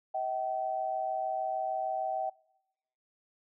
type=tone pair together; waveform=sine; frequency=640 / 766.6 Hz; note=D#5 / G5; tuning=+49 / -39 cents; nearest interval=minor third; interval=312 cents; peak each=-35 / -31 dBFS; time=0.14-2.3 s; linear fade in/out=10 ms; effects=noise-tail reverb RT60 0.9 s tail -24 dB re dry